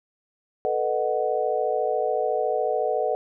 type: chord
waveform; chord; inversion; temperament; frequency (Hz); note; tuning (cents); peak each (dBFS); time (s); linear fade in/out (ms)
sine; B dominant seventh; third; equal with one note detuned; 440 / 493.9 / 613.3 / 740; A4 / B4 / D#5 / F#5; 0 / 0 / -25 / 0; -27; 0.65-3.15; 0
effects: none